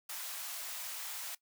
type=high-pass noise; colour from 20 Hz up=white; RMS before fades=-42 dBFS; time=0.09-1.35 s; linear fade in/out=5 ms; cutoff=660 Hz; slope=24 dB/octave; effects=noise-tail reverb RT60 0.1 s tail -19 dB re dry